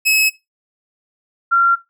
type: tone pair in turn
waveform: sawtooth / sine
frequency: 2573 / 1376.1 Hz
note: E7 / F6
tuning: -43 / -26 cents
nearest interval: major seventh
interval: 1083 cents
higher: first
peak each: -9 dBFS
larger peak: neither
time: 0.05-0.3 / 1.51-1.76 s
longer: neither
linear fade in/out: 20 ms
effects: noise-tail reverb RT60 0.2 s tail -18 dB re dry